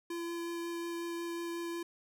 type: tone with vibrato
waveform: square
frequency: 340 Hz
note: F4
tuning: 46 cents flat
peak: -37 dBFS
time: 0.1-1.83 s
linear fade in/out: 5 ms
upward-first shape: sine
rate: 5.5 Hz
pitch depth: 8 cents each way
effects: none